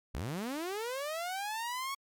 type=linear sweep; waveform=sawtooth; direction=up; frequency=47.61 to 1117 Hz; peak=-31 dBFS; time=0.14-1.95 s; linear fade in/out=10 ms; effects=MP3 96 kbps